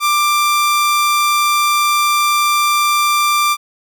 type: tone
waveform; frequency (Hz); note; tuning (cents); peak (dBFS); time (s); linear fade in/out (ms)
sawtooth; 1183; D6; +12; -8; 0-3.57; 50
effects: none